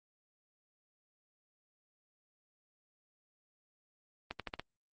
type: accelerating click train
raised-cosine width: 0.3 ms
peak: -22 dBFS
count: 5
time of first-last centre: 4.31-4.596 s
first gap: 87 ms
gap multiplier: 0.87
effects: Opus 24 kbps